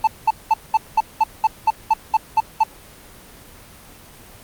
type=tone bursts; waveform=triangle; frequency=880 Hz; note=A5; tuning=in tune; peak=-9 dBFS; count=12; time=0.04-2.636 s; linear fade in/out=5 ms; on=33 ms; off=200 ms; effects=pink hiss -43 dBFS RMS until 4.43 s + Opus 24 kbps